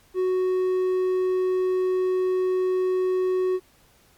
triangle tone, 370 Hz, F#4, in tune, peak -18 dBFS, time 0.14-3.6 s, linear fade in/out 50 ms, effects pink hiss -58 dBFS RMS until 4.17 s + MP3 96 kbps

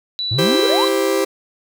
sine tone, 3951 Hz, B7, in tune, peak -20 dBFS, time 0.19-0.88 s, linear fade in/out 0 ms
triangle exponential sweep, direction up, 102.2 to 1108.7 Hz, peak -16 dBFS, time 0.31-0.85 s, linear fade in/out 5 ms
45% pulse chord, C major, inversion first, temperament just, 327 / 392.4 / 523.3 Hz, E4 / G4 / C5, -14 / +2 / 0 cents, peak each -22 / -18 / -20 dBFS, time 0.38-1.25 s, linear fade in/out 10 ms
effects none

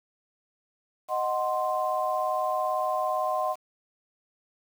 sine chord, C diminished, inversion first, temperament equal, 622.3 / 740 / 1046.5 Hz, Eb5 / Gb5 / C6, 0 / 0 / 0 cents, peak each -29 dBFS, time 1.08-3.56 s, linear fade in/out 50 ms, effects 8-bit

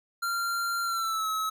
square tone with pitch glide, 1382 to 1289.5 Hz, F6 to E6, -19 to -39 cents, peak -28 dBFS, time 0.22-1.5 s, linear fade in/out 10 ms, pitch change -120 cents, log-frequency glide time 0.83-1.28 s, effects none

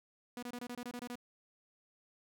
sawtooth tone bursts, 243.7 Hz, B3, 23 cents flat, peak -37 dBFS, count 10, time 0.37-1.155 s, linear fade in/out 2 ms, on 56 ms, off 25 ms, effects none

